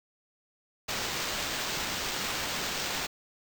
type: noise with sample-and-hold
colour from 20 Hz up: violet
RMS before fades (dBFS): -33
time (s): 0.88-3.07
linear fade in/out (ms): 10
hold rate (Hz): 11025
effects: none